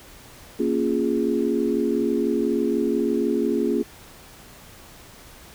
sine chord, Bb minor seventh, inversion none, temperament equal, 233.1 / 277.2 / 349.2 / 415.3 Hz, Bb3 / Db4 / F4 / Ab4, 0 / 0 / 0 / 0 cents, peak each -25 dBFS, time 0.59-3.83 s, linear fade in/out 10 ms, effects pink hiss -46 dBFS RMS until 5.54 s

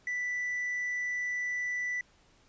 sine tone with tanh clipping, 1975.5 Hz, B6, in tune, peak -31 dBFS, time 0.07-2.01 s, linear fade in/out 2 ms, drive 1 dB, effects pink hiss -64 dBFS RMS until 2.48 s + resampled to 16000 Hz

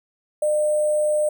sine tone with sample-and-hold, 604 Hz, D5, 48 cents sharp, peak -17 dBFS, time 0.42-1.29 s, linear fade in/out 5 ms, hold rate 8820 Hz, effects none

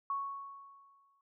sine tone with exponential decay, 1108.7 Hz, C#6, in tune, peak -31 dBFS, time 0.1-1.21 s, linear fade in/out 2 ms, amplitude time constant 240 ms, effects none

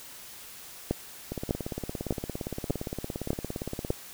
two click trains, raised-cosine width 2 ms, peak -12 / -19 dBFS, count 6 / 46, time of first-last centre 0.91-3.904 / 1.32-3.906 s, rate 1.67 / 17.4 Hz, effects white hiss -46 dBFS RMS until 4.13 s

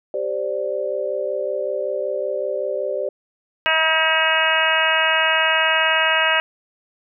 sine chord, G suspended fourth, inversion none, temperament just, 392 / 522.7 / 588 Hz, G4 / C5 / D5, 0 / -2 / +2 cents, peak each -27 / -25 / -24 dBFS, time 0.14-3.09 s, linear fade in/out 2 ms
harmonic tone, 319.5 Hz, D#4, 46 cents sharp, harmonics 2 / 3 / 4 / 5 / 6 / 7 / 8 / 9, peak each -24 / -24 / -25 / -21 / -24 / -27 / -23 / -22 dBFS, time 3.66-6.4 s, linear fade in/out 0 ms
effects none

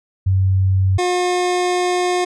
sine / 25% pulse tone pair in turn, 95.1 / 359 Hz, F#2 / F4, +48 / +48 cents, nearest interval octave + major seventh, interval 2300 cents, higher second, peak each -12 dBFS, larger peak neither, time 0.26-0.98 / 0.98-2.25 s, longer second, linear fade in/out 10 ms, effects resampled to 22050 Hz

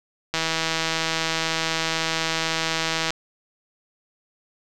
click train, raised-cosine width 0.2 ms, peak -6 dBFS, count 449, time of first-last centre 0.34-3.105 s, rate 162 Hz, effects none

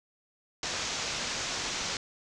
white low-pass noise, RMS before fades -34 dBFS, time 0.63-1.97 s, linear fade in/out 2 ms, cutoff 6900 Hz, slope 48 dB/octave, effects none

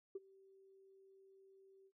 sine tone with ADSR envelope, 386.8 Hz, G4, 23 cents flat, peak -39 dBFS, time 0.15-1.92 s, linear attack 6 ms, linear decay 28 ms, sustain -24 dB, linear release 59 ms, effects noise-tail reverb RT60 0.1 s tail -17 dB re dry + tanh soft clip ceiling -36 dBFS

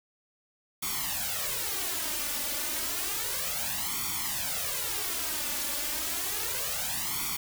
white noise with flanger, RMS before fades -32 dBFS, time 0.82-7.37 s, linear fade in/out 10 ms, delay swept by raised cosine 0.88 to 3.48 ms, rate 0.31 Hz, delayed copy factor +0.9, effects none

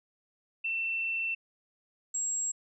sine tone pair in turn, 2687 / 7600 Hz, E7 / A#8, +33 / +33 cents, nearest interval octave + tritone, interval 1800 cents, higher second, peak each -29 / -29 dBFS, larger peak neither, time 0.64-1.35 / 2.14-2.52 s, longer first, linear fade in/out 10 ms, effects none

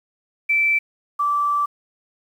sine tone pair in turn, 2328 / 1164 Hz, D7 / D6, -16 / -16 cents, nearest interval octave, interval 1200 cents, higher first, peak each -15 / -17 dBFS, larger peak first, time 0.49-0.79 / 1.19-1.66 s, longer second, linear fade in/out 10 ms, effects 8-bit

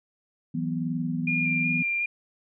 sine chord, E suspended second, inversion none, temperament equal with one note detuned, 164.81 / 186.18 / 246.9 Hz, E3 / F#3 / B3, 0 / +11 / 0 cents, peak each -29 / -34 / -29 dBFS, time 0.54-1.83 s, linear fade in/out 10 ms
sine tone with vibrato, 2402 Hz, D7, 38 cents sharp, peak -24 dBFS, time 1.27-2.06 s, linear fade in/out 5 ms, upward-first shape square, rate 2.7 Hz, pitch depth 12 cents each way
effects none

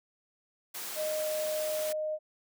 white high-pass noise, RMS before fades -39 dBFS, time 0.74-1.93 s, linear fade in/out 10 ms, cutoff 240 Hz, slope 12 dB/octave
sine tone, 617 Hz, D#5, 15 cents flat, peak -30 dBFS, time 0.95-2.19 s, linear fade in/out 50 ms
effects none

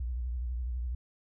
sine tone with vibrato, 61 Hz, B1, 21 cents flat, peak -31 dBFS, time 0-0.95 s, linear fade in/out 5 ms, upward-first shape triangle, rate 12 Hz, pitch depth 130 cents each way, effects none

